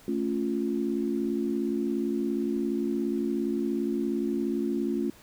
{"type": "chord", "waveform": "sine", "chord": "A augmented", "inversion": "none", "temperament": "equal", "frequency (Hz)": [220, 277.2, 349.2], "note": ["A3", "C#4", "E#4"], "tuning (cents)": [0, 0, 0], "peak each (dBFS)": -30, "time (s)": [0.08, 5.1], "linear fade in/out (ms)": 2, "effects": ["pink hiss -54 dBFS RMS until 5.22 s"]}